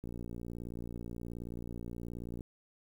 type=click train; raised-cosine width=3 ms; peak=-30 dBFS; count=140; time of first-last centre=0.04-2.408 s; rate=58.7 Hz; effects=10-bit